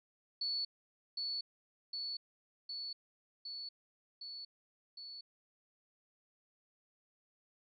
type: tone with echo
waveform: sine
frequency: 4435 Hz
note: C#8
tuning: in tune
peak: -34 dBFS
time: 0.41-0.65 s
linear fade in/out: 5 ms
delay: 760 ms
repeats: 6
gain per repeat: -2 dB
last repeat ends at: 5.21 s
effects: none